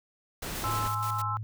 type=noise; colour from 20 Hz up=pink; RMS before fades=-36 dBFS; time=0.42-0.88 s; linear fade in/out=5 ms
type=noise with tremolo; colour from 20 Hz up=white; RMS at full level=-41 dBFS; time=0.55-1.22 s; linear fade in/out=5 ms; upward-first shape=square; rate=6.3 Hz; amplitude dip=70%
type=chord; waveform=sine; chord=Ab augmented; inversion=none; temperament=equal with one note detuned; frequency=837.8 / 1046.5 / 1318.5 Hz; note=Ab5 / C6 / E6; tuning=+15 / 0 / 0 cents; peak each=-37 / -34 / -31 dBFS; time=0.64-1.37 s; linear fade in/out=0 ms
type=tone with vibrato; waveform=sine; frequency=107.6 Hz; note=A2; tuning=38 cents flat; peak=-33 dBFS; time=0.65-1.43 s; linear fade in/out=0 ms; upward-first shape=sine; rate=3 Hz; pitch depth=20 cents each way
effects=none